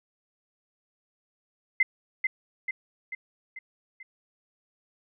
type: tone with echo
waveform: sine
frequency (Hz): 2068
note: C7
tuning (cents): -21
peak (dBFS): -17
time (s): 1.8-1.83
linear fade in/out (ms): 5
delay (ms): 440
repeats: 5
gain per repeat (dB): -5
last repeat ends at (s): 4.03
effects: none

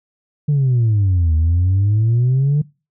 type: exponential two-way sweep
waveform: sine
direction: down then up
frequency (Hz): 150.9 to 77.78 to 150.9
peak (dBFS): -10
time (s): 0.48-2.62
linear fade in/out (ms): 10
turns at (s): 1.35
effects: noise-tail reverb RT60 0.3 s tail -23 dB re dry + tanh soft clip ceiling -10 dBFS

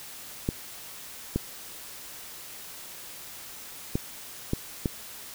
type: clicks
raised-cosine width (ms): 3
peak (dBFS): -12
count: 5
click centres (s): 0.489 / 1.36 / 3.955 / 4.534 / 4.858
effects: white hiss -43 dBFS RMS until 5.34 s

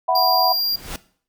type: chord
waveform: sine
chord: E suspended second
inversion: none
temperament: just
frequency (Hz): 659.3 / 741.7 / 988.9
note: E5 / F#5 / B5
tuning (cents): 0 / +4 / +2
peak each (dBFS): -21 / -18 / -20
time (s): 0.08-0.53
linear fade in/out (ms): 10
type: tone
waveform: square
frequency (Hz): 4776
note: D8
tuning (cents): +28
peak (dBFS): -19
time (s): 0.15-0.76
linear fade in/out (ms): 5
type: noise with exponential growth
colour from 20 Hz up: pink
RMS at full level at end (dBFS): -27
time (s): 0.52-0.96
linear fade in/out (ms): 1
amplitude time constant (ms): 94
effects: noise-tail reverb RT60 0.5 s tail -18 dB re dry

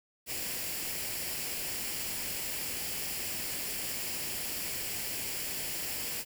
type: noise with comb filter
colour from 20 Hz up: white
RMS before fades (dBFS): -36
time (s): 0.26-6.25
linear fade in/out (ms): 50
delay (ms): 0.4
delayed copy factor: +0.5
effects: none

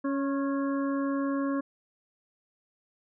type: harmonic tone with a mistuned harmonic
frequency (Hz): 277.2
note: C#4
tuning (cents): 0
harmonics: 1 / 2 / 4 / 5 / 6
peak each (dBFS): -27 / -35 / -37 / -45 / -44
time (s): 0.04-1.61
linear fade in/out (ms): 10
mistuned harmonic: 4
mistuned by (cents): -28
effects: none

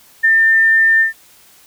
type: tone with ADSR envelope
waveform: sine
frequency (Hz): 1798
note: A6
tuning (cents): +37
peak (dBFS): -6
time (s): 0.23-1.13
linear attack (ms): 20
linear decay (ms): 3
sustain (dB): -2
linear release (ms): 120
effects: white hiss -47 dBFS RMS until 1.66 s

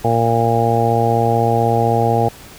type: harmonic tone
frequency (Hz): 115.9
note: A#2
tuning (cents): -10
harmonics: 1 / 2 / 3 / 4 / 5 / 6 / 7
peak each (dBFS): -18 / -23 / -24 / -19 / -24 / -20 / -18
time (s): 0.04-2.29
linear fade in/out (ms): 10
effects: pink hiss -39 dBFS RMS until 2.58 s

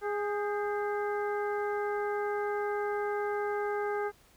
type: harmonic tone with a mistuned harmonic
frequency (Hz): 412.9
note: G#4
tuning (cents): -10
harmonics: 1 / 2 / 3 / 4 / 5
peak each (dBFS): -31 / -36 / -40 / -40 / -47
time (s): 0.01-4.12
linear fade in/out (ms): 50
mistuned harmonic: 4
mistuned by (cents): -67
effects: pink hiss -62 dBFS RMS until 4.36 s

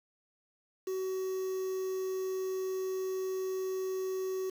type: tone with quantisation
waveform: triangle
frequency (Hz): 376.7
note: F#4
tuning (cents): +31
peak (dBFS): -30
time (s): 0.87-4.5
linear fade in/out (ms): 5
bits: 8
effects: none

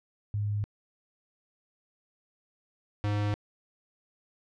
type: tone pair in turn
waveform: sine / square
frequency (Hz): 103.6 / 103.6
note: G#2 / G#2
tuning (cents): -4 / -4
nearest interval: unison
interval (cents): 0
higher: neither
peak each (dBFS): -27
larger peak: neither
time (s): 0.34-0.64 / 3.04-3.34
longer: neither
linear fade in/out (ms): 0
effects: low-pass 4000 Hz 12 dB/octave

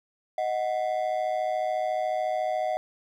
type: ring-modulated tone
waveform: triangle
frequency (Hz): 682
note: F5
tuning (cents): -41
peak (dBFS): -20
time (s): 0.38-2.77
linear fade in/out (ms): 0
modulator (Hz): 57
effects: none

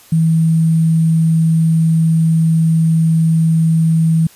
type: tone with sample-and-hold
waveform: sine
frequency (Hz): 162.2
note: E3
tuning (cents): -28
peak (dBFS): -9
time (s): 0.12-4.27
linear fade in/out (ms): 5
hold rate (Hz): 8820
effects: white hiss -44 dBFS RMS until 4.35 s + resampled to 32000 Hz

